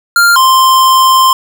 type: tone pair in turn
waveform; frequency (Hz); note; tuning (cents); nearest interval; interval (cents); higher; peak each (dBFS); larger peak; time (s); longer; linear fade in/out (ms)
square; 1396.9 / 1046.5; F6 / C6; 0 / 0; perfect fourth; 500; first; -5; neither; 0.16-0.36 / 0.36-1.33; second; 2
effects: none